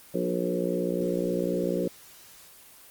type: harmonic tone with a mistuned harmonic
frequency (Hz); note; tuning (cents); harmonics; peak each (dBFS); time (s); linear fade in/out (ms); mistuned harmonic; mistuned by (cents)
60; B1; -49; 3 / 4 / 5 / 6 / 7 / 8 / 9; -31 / -36 / -33 / -31 / -36 / -32 / -32; 0.14-1.88; 5; 7; -16
effects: white hiss -51 dBFS RMS until 2.9 s + Opus 24 kbps